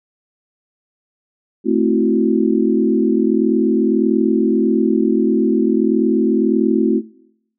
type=chord; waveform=sine; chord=F# half-diminished seventh; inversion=first; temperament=equal; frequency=220 / 261.6 / 329.6 / 370 Hz; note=A3 / C4 / E4 / F#4; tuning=0 / 0 / 0 / 0 cents; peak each=-18 dBFS; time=1.64-7.02 s; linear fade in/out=50 ms; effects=noise-tail reverb RT60 0.8 s tail -22 dB re dry